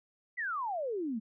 sine exponential sweep, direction down, 2038 to 207.7 Hz, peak -32 dBFS, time 0.37-1.2 s, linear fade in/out 20 ms, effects none

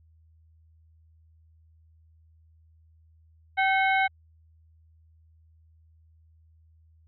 harmonic tone with a mistuned harmonic, 770 Hz, G5, 31 cents flat, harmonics 1 / 2 / 3 / 4 / 5, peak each -23 / -27 / -26 / -40 / -41 dBFS, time 3.57-4.08 s, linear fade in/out 20 ms, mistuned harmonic 3, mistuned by -100 cents, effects added 80 Hz sine -56 dBFS peak until 7.07 s

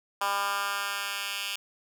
10% pulse tone with high-pass filter sweep, 200 Hz, G3, 35 cents sharp, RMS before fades -31 dBFS, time 0.21-1.56 s, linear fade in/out 5 ms, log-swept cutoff 980 to 2600 Hz, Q 1.9, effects none

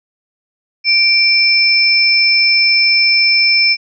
sine tone pair together, 2348 / 5271 Hz, D7 / E8, -1 / -1 cents, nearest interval octave + major second, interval 1400 cents, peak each -11 dBFS, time 0.84-3.77 s, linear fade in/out 50 ms, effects none

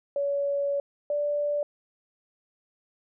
sine tone pair in turn, 565 / 584.6 Hz, C#5 / D5, +33 / -8 cents, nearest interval minor second, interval 59 cents, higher second, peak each -24 dBFS, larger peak neither, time 0.16-0.8 / 1.1-1.63 s, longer first, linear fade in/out 2 ms, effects none

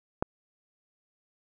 click, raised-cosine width 1 ms, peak -12 dBFS, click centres 0.225 s, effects none

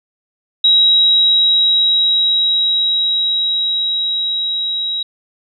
sine tone with level ramp, 3842 Hz, B7, 48 cents flat, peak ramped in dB -7 to -17 dBFS, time 0.64-5.03 s, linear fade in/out 5 ms, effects none

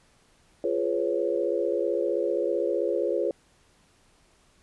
sine chord, C# dominant seventh, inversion first, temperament just, 346.5 / 415.8 / 498.9 / 554.4 Hz, E#4 / G#4 / B4 / C#5, -14 / +2 / +17 / 0 cents, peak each -29 dBFS, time 0.64-3.31 s, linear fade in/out 2 ms, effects pink hiss -62 dBFS RMS until 4.62 s + resampled to 24000 Hz

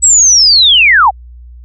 sine linear sweep, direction down, 7902 to 698.5 Hz, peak -3 dBFS, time 0.02-1.11 s, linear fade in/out 20 ms, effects added 60 Hz sine -30 dBFS peak until 1.64 s

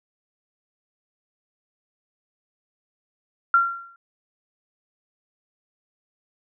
sine tone with exponential decay, 1375 Hz, F6, 27 cents flat, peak -11 dBFS, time 3.54-3.96 s, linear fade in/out 2 ms, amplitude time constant 91 ms, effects none

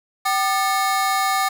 35% pulse ring-modulated tone, 987.8 Hz, B5, in tune, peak -13 dBFS, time 0.25-1.49 s, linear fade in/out 10 ms, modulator 217 Hz, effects 7-bit

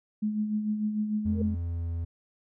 sine tone with tremolo, 212.4 Hz, G#3, 39 cents sharp, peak -24 dBFS, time 0.22-1.55 s, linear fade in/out 10 ms, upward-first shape sine, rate 6.7 Hz, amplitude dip 50%
triangle tone with pitch glide, 85.9 to 84.08 Hz, F2 to E2, -28 to +35 cents, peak -27 dBFS, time 1.25-2.05 s, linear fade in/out 10 ms, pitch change -37 cents, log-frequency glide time 1.47-1.89 s
sine tone with exponential growth, 466.2 Hz, A#4, in tune, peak -30 dBFS, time 1.28-1.42 s, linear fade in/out 5 ms, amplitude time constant 30 ms
effects none

